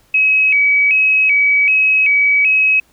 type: tone with vibrato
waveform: sine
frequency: 2411 Hz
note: D7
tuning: 45 cents sharp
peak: -9 dBFS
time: 0.14-2.8 s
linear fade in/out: 5 ms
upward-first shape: square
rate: 1.3 Hz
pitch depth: 100 cents each way
effects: pink hiss -54 dBFS RMS until 2.92 s